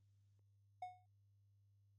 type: tone with exponential decay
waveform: triangle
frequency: 730 Hz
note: F#5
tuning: 24 cents flat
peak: -40 dBFS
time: 0.82-1.06 s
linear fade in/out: 5 ms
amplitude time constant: 52 ms
effects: added 100 Hz sine -70 dBFS peak until 1.98 s + Opus 32 kbps